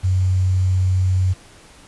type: tone with quantisation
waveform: sine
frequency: 92.9 Hz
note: F#2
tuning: 7 cents sharp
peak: -14 dBFS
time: 0.03-1.34 s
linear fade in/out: 20 ms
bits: 7
effects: pink hiss -46 dBFS RMS until 1.87 s + resampled to 24000 Hz